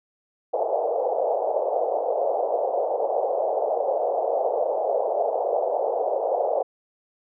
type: band-pass noise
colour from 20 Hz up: pink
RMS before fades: -24 dBFS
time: 0.53-6.63 s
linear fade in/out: 10 ms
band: 470 to 760 Hz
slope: 48 dB/octave
effects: none